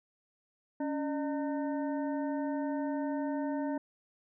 harmonic tone with a mistuned harmonic, 303.2 Hz, D#4, 45 cents flat, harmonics 1 / 2 / 3 / 5 / 6, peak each -32 / -38 / -41 / -51 / -53 dBFS, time 0.8-3.78 s, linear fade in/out 5 ms, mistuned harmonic 1, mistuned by -130 cents, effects none

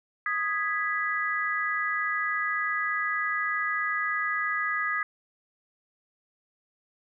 sine chord, G# minor, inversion second, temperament equal, 1244.5 / 1661.2 / 1975.5 Hz, D#6 / G#6 / B6, 0 / 0 / 0 cents, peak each -30 dBFS, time 0.26-5.03 s, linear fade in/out 2 ms, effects none

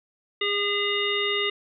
harmonic tone, 407.2 Hz, G#4, 34 cents flat, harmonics 1 / 3 / 5 / 7 / 9, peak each -28 / -33 / -28 / -28 / -30 dBFS, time 0.41-1.5 s, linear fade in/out 5 ms, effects none

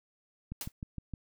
click train, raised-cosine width 5 ms, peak -26 dBFS, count 5, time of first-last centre 0.52-1.137 s, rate 6.48 Hz
white noise with exponential decay, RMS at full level -34 dBFS, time 0.61-0.72 s, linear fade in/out 2 ms, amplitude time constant 23 ms
effects none

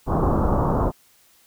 pink low-pass noise, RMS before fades -20 dBFS, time 0.06-0.92 s, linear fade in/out 50 ms, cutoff 1200 Hz, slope 48 dB/octave, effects white hiss -57 dBFS RMS until 1.46 s

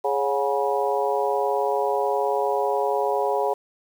harmonic tone with a mistuned harmonic, 138.59 Hz, C#3, in tune, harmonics 3 / 4 / 5 / 6 / 7, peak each -25 / -26 / -27 / -28 / -28 dBFS, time 0.04-3.54 s, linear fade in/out 10 ms, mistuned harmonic 5, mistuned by +70 cents, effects 8-bit

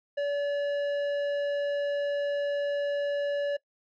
sine tone with tanh clipping, 573 Hz, D5, 43 cents flat, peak -28 dBFS, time 0.17-3.57 s, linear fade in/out 10 ms, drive 11 dB, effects noise-tail reverb RT60 0.1 s tail -21 dB re dry

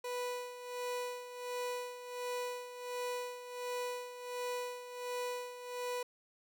30% pulse tone with tremolo, 492.8 Hz, B4, 4 cents flat, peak -33 dBFS, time 0.04-6.03 s, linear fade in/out 5 ms, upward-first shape sine, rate 1.4 Hz, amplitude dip 70%, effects none

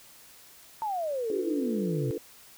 sine exponential sweep, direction down, 908 to 124.1 Hz, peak -28 dBFS, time 0.82-2.11 s, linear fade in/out 0 ms
sine chord, B half-diminished seventh, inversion first, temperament equal, 293.7 / 349.2 / 440 / 493.9 Hz, D4 / F4 / A4 / B4, 0 / 0 / 0 / 0 cents, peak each -37 / -35 / -34 / -38 dBFS, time 1.3-2.18 s, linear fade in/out 2 ms
effects white hiss -53 dBFS RMS until 2.57 s

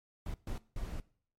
brown noise bursts at uneven times, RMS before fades -38 dBFS, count 3, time 0.26-0.34 / 0.47-0.58 / 0.76-1 s, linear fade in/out 2 ms, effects noise-tail reverb RT60 0.5 s tail -20 dB re dry + MP3 64 kbps

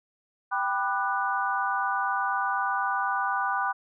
sine chord, G major seventh, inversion none, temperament equal with one note detuned, 784 / 987.8 / 1195.9 / 1480 Hz, G5 / B5 / D6 / F#6, 0 / 0 / +31 / 0 cents, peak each -30 dBFS, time 0.51-3.73 s, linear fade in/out 20 ms, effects none

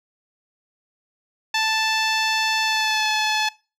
10% pulse tone with pitch glide, 880 to 861.9 Hz, A5 to A5, 0 to -36 cents, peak -10 dBFS, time 1.54-3.49 s, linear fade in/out 5 ms, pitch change -36 cents, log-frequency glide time 2.64-3.09 s, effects noise-tail reverb RT60 0.3 s tail -21 dB re dry + low-pass 7000 Hz 12 dB/octave

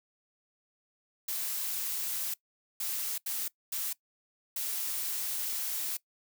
blue noise bursts at uneven times, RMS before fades -34 dBFS, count 5, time 1.28-2.34 / 2.8-3.18 / 3.26-3.48 / 3.72-3.93 / 4.56-5.97 s, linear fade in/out 5 ms, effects noise-tail reverb RT60 0.1 s tail -21 dB re dry

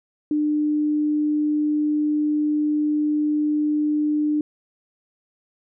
sine tone, 300 Hz, D4, 37 cents sharp, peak -18 dBFS, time 0.31-4.41 s, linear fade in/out 2 ms, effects none

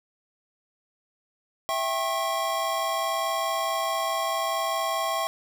square chord, C# diminished, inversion first, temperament equal with one note detuned, 659.3 / 784 / 1085.3 Hz, E5 / G5 / C#6, 0 / 0 / -37 cents, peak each -30 / -32 / -29 dBFS, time 1.69-5.27 s, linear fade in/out 0 ms, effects none

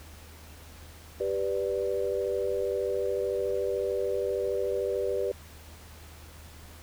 sine chord, G major, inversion none, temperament equal, 392 / 493.9 / 587.3 Hz, G4 / B4 / D5, 0 / 0 / 0 cents, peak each -30 / -30 / -33 dBFS, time 1.2-5.32 s, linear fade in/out 5 ms, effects added 78 Hz sine -48 dBFS peak until 6.82 s + pink hiss -51 dBFS RMS until 6.82 s

